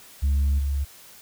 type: tone with level steps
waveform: sine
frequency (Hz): 69.9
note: C#2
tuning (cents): +15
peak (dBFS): -16 / -21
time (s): 0.22-0.85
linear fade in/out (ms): 20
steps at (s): 0.58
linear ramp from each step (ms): 20
effects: tanh soft clip ceiling -17 dBFS + white hiss -48 dBFS RMS until 1.21 s